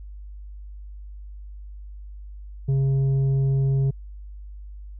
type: tone with tanh clipping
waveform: sine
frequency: 135.7 Hz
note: C#3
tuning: 36 cents flat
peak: -19 dBFS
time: 2.68-3.91 s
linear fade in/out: 10 ms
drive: 5 dB
effects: added 50 Hz sine -36 dBFS peak until 4.99 s